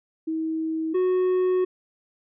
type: tone pair in turn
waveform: sine / triangle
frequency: 320 / 367.7 Hz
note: D#4 / F#4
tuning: +49 / -11 cents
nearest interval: major second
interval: 240 cents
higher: second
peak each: -24 / -17 dBFS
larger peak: second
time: 0.27-0.94 / 0.94-1.65 s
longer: second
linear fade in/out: 10 ms
effects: resampled to 8000 Hz